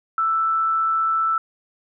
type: tone with amplitude modulation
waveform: sine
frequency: 1325 Hz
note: E6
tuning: 9 cents sharp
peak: -16 dBFS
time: 0.18-1.38 s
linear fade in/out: 2 ms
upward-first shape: sine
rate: 155 Hz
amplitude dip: 30%
effects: none